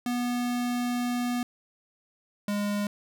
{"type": "tone pair in turn", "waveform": "square", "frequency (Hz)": [244, 205.2], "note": ["B3", "G#3"], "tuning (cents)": [-21, -21], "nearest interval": "minor third", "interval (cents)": 300, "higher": "first", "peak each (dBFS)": -27, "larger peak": "neither", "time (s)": [[0.06, 1.43], [2.48, 2.87]], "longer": "first", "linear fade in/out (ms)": 2, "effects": []}